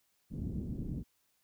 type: low-pass noise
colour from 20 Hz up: white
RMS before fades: -38 dBFS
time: 0.3-1.04 s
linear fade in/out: 50 ms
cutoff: 250 Hz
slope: 24 dB/octave
effects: white hiss -75 dBFS RMS until 1.43 s